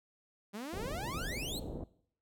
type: exponential sweep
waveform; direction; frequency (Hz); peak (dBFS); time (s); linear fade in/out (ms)
sawtooth; up; 193.2 to 4411; -36; 0.53-1.6; 20
type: low-pass noise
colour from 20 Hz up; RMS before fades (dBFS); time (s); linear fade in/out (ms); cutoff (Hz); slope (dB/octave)
pink; -41; 0.73-1.84; 2; 640; 24
effects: noise-tail reverb RT60 0.6 s tail -19 dB re dry